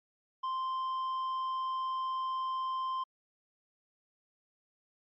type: tone with tanh clipping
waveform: triangle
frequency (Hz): 1044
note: C6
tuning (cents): -4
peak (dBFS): -33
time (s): 0.43-3.04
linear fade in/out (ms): 10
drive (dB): 9
effects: Opus 48 kbps